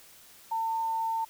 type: tone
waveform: sine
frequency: 901 Hz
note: A5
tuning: 41 cents sharp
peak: -27 dBFS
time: 0.51-1.25 s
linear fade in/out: 10 ms
effects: white hiss -54 dBFS RMS until 1.29 s